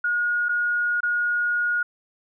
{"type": "tone with dropouts", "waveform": "sine", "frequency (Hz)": 1440, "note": "F#6", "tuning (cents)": -47, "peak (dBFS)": -20, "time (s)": [0.04, 1.83], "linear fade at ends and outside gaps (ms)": 5, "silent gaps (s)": [[0.486, 0.491], [1.006, 1.031]], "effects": []}